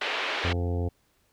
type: band-pass noise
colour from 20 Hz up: white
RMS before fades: -30 dBFS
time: 0.01-0.53 s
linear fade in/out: 5 ms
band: 360 to 3300 Hz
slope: 24 dB/octave
type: harmonic tone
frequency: 87.31 Hz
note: F2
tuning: in tune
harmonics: 1 / 2 / 3 / 4 / 5 / 6 / 8 / 9 / 10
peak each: -26 / -39 / -36 / -39 / -36 / -40 / -43 / -48 / -53 dBFS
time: 0.44-0.89 s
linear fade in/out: 10 ms
effects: pink hiss -68 dBFS RMS until 1.32 s